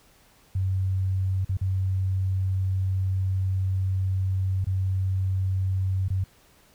sine tone with dropouts, 94.7 Hz, F#2, 41 cents sharp, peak -22 dBFS, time 0.55-6.24 s, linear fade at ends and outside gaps 5 ms, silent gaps 1.448-1.492 / 1.571-1.612 / 4.645-4.668 / 6.083-6.102 s, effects pink hiss -58 dBFS RMS until 6.74 s

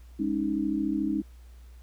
sine chord, Ab suspended fourth, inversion none, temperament equal with one note detuned, 206 / 277.2 / 311.1 Hz, Ab3 / Db4 / Eb4, -14 / 0 / 0 cents, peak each -31 / -30 / -28 dBFS, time 0.19-1.22 s, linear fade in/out 10 ms, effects added 60 Hz sine -46 dBFS peak until 1.82 s + pink hiss -63 dBFS RMS until 1.82 s

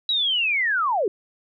sine linear sweep, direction down, 3930 to 350 Hz, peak -19 dBFS, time 0.09-1.08 s, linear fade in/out 2 ms, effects none

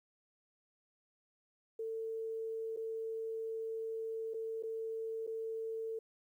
sine tone with dropouts, 447.7 Hz, A4, 30 cents sharp, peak -37 dBFS, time 1.79-5.99 s, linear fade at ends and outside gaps 5 ms, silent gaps 2.764-2.771 / 4.337-4.342 / 4.626-4.634 / 5.267-5.274 s, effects 12-bit

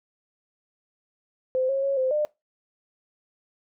sine tone with pitch steps, 516 / 543 / 551 / 519 / 601 Hz, C5 / C#5 / C#5 / C5 / D5, -24 / -36 / -11 / -14 / +40 cents, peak -21 dBFS, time 1.55-2.25 s, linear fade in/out 0 ms, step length 140 ms, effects noise-tail reverb RT60 0.2 s tail -22 dB re dry

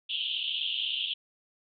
white band-pass noise, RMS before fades -32 dBFS, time 0.09-1.14 s, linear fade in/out 10 ms, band 2800 to 3500 Hz, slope 96 dB/octave, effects none

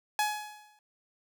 sawtooth tone with exponential decay, 843 Hz, G#5, 26 cents sharp, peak -20 dBFS, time 0.19-0.79 s, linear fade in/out 1 ms, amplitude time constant 130 ms, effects none

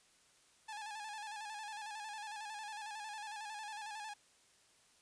sawtooth tone with vibrato, 851 Hz, G#5, 42 cents sharp, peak -40 dBFS, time 0.68-4.14 s, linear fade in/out 10 ms, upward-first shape square, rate 11 Hz, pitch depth 52 cents each way, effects white hiss -68 dBFS RMS until 5.01 s + resampled to 22050 Hz

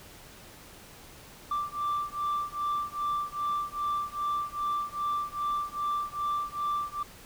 sine beating tone pair, 1174.7 / 1177.2 Hz, D6 / D6, 0 / +4 cents, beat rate 2.5 Hz, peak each -30 dBFS, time 1.51-7.03 s, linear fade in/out 5 ms, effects tanh soft clip ceiling -25 dBFS + pink hiss -50 dBFS RMS until 7.25 s

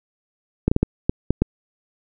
clicks, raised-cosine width 3 ms, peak -3 dBFS, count 7, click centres 0.68 / 0.715 / 0.764 / 0.83 / 1.095 / 1.306 / 1.42 s, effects none

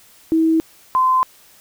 sine tone pair in turn, 322.8 / 1030.8 Hz, E4 / C6, -36 / -26 cents, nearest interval octave + minor sixth, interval 2010 cents, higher second, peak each -12 dBFS, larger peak neither, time 0.32-0.6 / 0.95-1.23 s, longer neither, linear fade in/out 0 ms, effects white hiss -49 dBFS RMS until 1.6 s

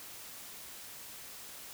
silence, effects white hiss -48 dBFS RMS until 1.73 s

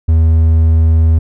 triangle tone, 80.7 Hz, E2, 36 cents flat, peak -4 dBFS, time 0.08-1.19 s, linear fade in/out 10 ms, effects none

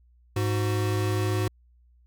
square tone pair together, 103.83 / 370 Hz, G#2 / F#4, 0 / 0 cents, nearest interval octave + minor seventh, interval 2200 cents, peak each -25 / -31 dBFS, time 0.36-1.48 s, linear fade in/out 5 ms, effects added 60 Hz sine -56 dBFS peak until 2.06 s

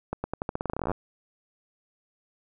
accelerating click train, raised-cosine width 1 ms, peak -15 dBFS, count 20, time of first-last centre 0.13-0.916 s, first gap 110 ms, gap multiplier 0.87, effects none

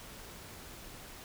silence, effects pink hiss -49 dBFS RMS until 1.24 s

